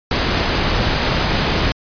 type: noise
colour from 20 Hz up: pink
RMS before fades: -17 dBFS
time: 0.11-1.72 s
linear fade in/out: 2 ms
effects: resampled to 11025 Hz